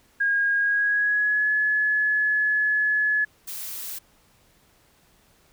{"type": "tone with pitch glide", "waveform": "sine", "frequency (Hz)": [1630, 1706.1], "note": ["G#6", "G#6"], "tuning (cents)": [-33, 46], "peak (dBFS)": -19, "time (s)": [0.2, 3.25], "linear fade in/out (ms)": 10, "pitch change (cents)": 79, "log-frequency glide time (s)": [0.57, 1.51]}
{"type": "noise", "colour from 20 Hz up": "blue", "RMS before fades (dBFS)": -34, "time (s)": [3.47, 3.99], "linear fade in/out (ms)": 10}
{"effects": ["pink hiss -60 dBFS RMS until 5.52 s"]}